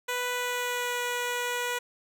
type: tone with pitch glide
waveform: 10% pulse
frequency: 493.9 to 487.7 Hz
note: B4 to B4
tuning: 0 to -22 cents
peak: -20 dBFS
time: 0.08-1.79 s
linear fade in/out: 10 ms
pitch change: -22 cents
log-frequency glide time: 0.31-1.02 s
effects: none